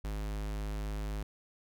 square tone, 51.91 Hz, G#1, in tune, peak -35 dBFS, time 0.04-1.23 s, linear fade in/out 5 ms, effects none

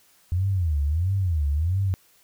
sine tone with vibrato, 83.7 Hz, E2, 27 cents sharp, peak -20 dBFS, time 0.32-1.94 s, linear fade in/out 0 ms, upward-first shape sine, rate 1.5 Hz, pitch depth 280 cents each way, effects white hiss -59 dBFS RMS until 2.23 s

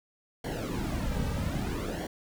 brown noise with flanger, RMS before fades -32 dBFS, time 0.44-2.07 s, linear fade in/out 5 ms, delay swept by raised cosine 0.79 to 2.89 ms, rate 0.62 Hz, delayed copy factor -0.8, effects none

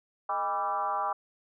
sine tone with frequency modulation, 987.8 Hz, B5, in tune, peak -27 dBFS, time 0.29-1.13 s, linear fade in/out 5 ms, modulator 183 Hz, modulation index 1.6, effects none

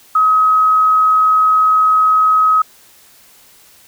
sine tone, 1271 Hz, D#6, 36 cents sharp, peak -8 dBFS, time 0.15-2.62 s, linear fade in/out 5 ms, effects white hiss -46 dBFS RMS until 3.87 s

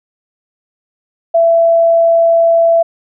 sine tone, 668 Hz, E5, 23 cents sharp, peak -6 dBFS, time 1.34-2.83 s, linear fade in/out 10 ms, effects none

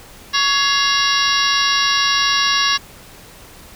harmonic tone with a mistuned harmonic, 559 Hz, C#5, 14 cents sharp, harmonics 2 / 3 / 4 / 5 / 6 / 7 / 8 / 9 / 10, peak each -20 / -21 / -26 / -22 / -26 / -21 / -25 / -25 / -22 dBFS, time 0.33-2.78 s, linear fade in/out 20 ms, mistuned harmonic 4, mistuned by -100 cents, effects pink hiss -41 dBFS RMS until 3.75 s

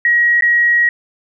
sine tone with dropouts, 1900 Hz, A#6, 33 cents sharp, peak -9 dBFS, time 0.05-0.89 s, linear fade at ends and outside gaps 2 ms, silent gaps 0.409-0.422 s, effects none

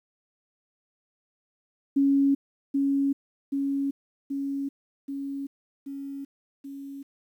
sine tone with echo, 277.2 Hz, C#4, in tune, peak -18 dBFS, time 1.96-2.35 s, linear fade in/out 10 ms, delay 780 ms, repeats 6, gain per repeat -3 dB, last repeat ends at 7.03 s, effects 10-bit

